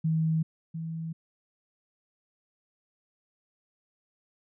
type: tone pair in turn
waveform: sine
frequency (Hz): 160 / 162.7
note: D#3 / E3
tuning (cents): +49 / -22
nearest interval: unison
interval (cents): 29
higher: second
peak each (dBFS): -23 / -32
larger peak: first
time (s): 0.04-0.43 / 0.74-1.13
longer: neither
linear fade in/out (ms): 10
effects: none